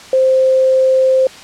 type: tone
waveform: sine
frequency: 523.3 Hz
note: C5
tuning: in tune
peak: -8 dBFS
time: 0.13-1.27 s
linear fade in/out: 2 ms
effects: white hiss -35 dBFS RMS until 1.43 s + low-pass 6000 Hz 12 dB/octave